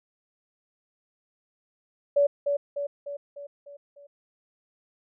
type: tone with echo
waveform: sine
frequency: 571 Hz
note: D5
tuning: 49 cents flat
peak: -17 dBFS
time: 2.16-2.27 s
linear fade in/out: 10 ms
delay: 300 ms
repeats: 6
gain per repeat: -5 dB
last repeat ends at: 4.07 s
effects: none